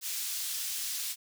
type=high-pass noise; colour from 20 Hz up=pink; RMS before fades=-35 dBFS; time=0.01-1.16 s; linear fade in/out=50 ms; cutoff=4200 Hz; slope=12 dB/octave; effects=none